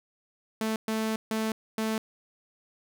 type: tone bursts at uneven times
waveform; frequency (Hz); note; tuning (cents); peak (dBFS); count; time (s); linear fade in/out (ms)
sawtooth; 220; A3; 0; -23; 4; 0.61-0.76 / 0.88-1.16 / 1.31-1.52 / 1.78-1.98; 2
effects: none